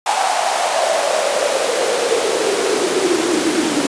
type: noise with high-pass filter sweep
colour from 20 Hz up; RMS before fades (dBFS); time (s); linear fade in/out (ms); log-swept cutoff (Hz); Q
pink; -17; 0.06-3.87; 5; 810 to 290; 6.5
effects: resampled to 22050 Hz